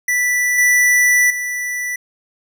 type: tone with level steps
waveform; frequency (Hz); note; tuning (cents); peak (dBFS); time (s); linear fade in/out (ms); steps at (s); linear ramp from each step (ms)
square; 1972; B6; -3; -15 / -11 / -21; 0.08-1.96; 5; 0.58 / 1.3; 5
effects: none